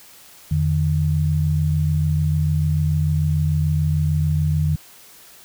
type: tone pair together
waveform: sine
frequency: 85.42 / 152.2 Hz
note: F2 / D#3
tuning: -38 / -38 cents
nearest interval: minor seventh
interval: 1000 cents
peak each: -20 / -18 dBFS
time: 0.51-4.76 s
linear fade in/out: 5 ms
effects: white hiss -46 dBFS RMS until 5.44 s